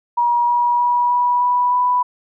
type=tone with pitch steps; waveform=sine; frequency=956 / 962.6 / 969.3 / 976.1 / 982.9 / 989.7 Hz; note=A#5 / B5 / B5 / B5 / B5 / B5; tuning=+43 / -45 / -33 / -21 / -9 / +3 cents; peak=-13 dBFS; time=0.17-2.03 s; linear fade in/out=10 ms; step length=310 ms; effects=none